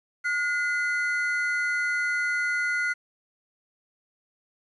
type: tone pair together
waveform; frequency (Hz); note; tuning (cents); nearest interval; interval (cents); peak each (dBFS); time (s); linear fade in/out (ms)
triangle; 1440 / 2040; F#6 / C7; -47 / -44; tritone; 603; -24 / -26; 0.24-2.94; 20
effects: resampled to 24000 Hz + 10-bit